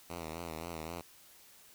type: tone with vibrato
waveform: 5% pulse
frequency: 82.41 Hz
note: E2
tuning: in tune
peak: -29 dBFS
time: 0.09-1.02 s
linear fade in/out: 20 ms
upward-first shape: sine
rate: 3.8 Hz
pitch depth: 82 cents each way
effects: white hiss -59 dBFS RMS until 1.74 s